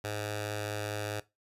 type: tone with notch filter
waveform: 10% pulse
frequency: 104.8 Hz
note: G#2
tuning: 16 cents sharp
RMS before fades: -36 dBFS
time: 0.04-1.2 s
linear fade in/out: 5 ms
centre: 220 Hz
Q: 0.6
effects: noise-tail reverb RT60 0.2 s tail -18 dB re dry + resampled to 32000 Hz